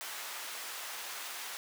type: high-pass noise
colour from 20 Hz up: pink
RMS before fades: -42 dBFS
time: 0.01-1.57 s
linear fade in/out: 0 ms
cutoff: 990 Hz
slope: 12 dB/octave
effects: none